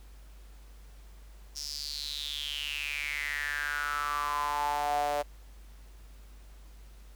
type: tone with high-pass filter sweep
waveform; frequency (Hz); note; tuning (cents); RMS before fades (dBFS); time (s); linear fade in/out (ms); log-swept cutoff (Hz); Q
sawtooth; 146; D3; -10; -33; 1.55-5.23; 20; 5500 to 620; 7.8
effects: added 50 Hz sine -48 dBFS peak until 7.15 s + pink hiss -61 dBFS RMS until 7.15 s